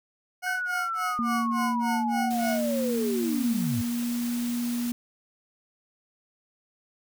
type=tone with tremolo; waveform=20% pulse; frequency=730 Hz; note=F#5; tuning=24 cents flat; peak=-24 dBFS; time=0.42-2.65 s; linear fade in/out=20 ms; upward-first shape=sine; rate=3.5 Hz; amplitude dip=100%
type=linear sweep; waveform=sine; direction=down; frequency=1539 to 92.5 Hz; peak=-27 dBFS; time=0.46-3.82 s; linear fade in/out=10 ms
type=tone with pitch glide; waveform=sine; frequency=232.4 to 239.6 Hz; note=A#3 to A#3; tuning=-5 to +48 cents; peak=-26 dBFS; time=1.19-4.92 s; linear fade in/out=0 ms; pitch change=+53 cents; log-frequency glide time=2.37-4.35 s
type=noise; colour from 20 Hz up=white; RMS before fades=-39 dBFS; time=2.3-4.92 s; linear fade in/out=10 ms
effects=none